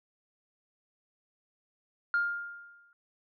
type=tone with exponential decay; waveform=sine; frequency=1406 Hz; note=F6; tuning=11 cents sharp; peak=-22 dBFS; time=2.14-2.93 s; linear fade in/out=1 ms; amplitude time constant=170 ms; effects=tanh soft clip ceiling -20 dBFS